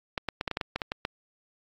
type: clicks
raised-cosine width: 0.3 ms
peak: -13 dBFS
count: 11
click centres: 0.178 / 0.287 / 0.411 / 0.478 / 0.513 / 0.571 / 0.612 / 0.76 / 0.818 / 0.919 / 1.051 s
effects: AAC 64 kbps